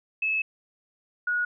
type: tone pair in turn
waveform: sine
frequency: 2598 / 1453.5 Hz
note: E7 / F#6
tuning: -26 / -31 cents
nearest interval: minor seventh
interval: 1005 cents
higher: first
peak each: -23 / -23 dBFS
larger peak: neither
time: 0.22-0.42 / 1.27-1.45 s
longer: first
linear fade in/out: 5 ms
effects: none